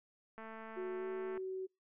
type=click train; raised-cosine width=0.5 ms; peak=-34 dBFS; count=222; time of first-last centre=0.38-1.375 s; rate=222 Hz
type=tone with pitch glide; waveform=sine; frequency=369.4 to 376.9 Hz; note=F#4 to F#4; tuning=-3 to +32 cents; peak=-38 dBFS; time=0.76-1.67 s; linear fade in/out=20 ms; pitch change=+35 cents; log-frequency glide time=0.98-1.05 s
effects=noise-tail reverb RT60 0.2 s tail -25 dB re dry + low-pass 2000 Hz 12 dB/octave